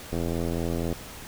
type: click train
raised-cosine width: 2 ms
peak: -16 dBFS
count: 68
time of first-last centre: 0.13-0.927 s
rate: 84.1 Hz
effects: pink hiss -42 dBFS RMS until 1.27 s